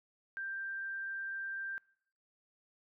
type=tone; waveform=sine; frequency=1578 Hz; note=G6; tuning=11 cents sharp; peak=-37 dBFS; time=0.37-1.78 s; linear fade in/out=0 ms; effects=noise-tail reverb RT60 0.7 s tail -24 dB re dry